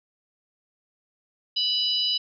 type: harmonic tone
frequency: 987.8 Hz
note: B5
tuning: in tune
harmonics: 3 / 4 / 5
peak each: -25 / -27 / -27 dBFS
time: 1.56-2.18 s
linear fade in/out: 10 ms
effects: none